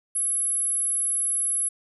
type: tone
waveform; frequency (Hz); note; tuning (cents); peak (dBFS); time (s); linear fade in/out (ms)
sine; 10820; E9; +44; -22; 0.15-1.69; 10
effects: none